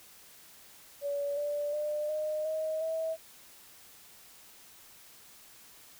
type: tone with pitch steps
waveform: sine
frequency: 570 / 584.3 / 599 / 614.1 / 629.5 / 645.4 Hz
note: C#5 / D5 / D5 / D#5 / D#5 / E5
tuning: +48 / -9 / +34 / -23 / +20 / -37 cents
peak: -30 dBFS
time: 1.01-3.17 s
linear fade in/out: 50 ms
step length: 360 ms
effects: white hiss -55 dBFS RMS until 5.99 s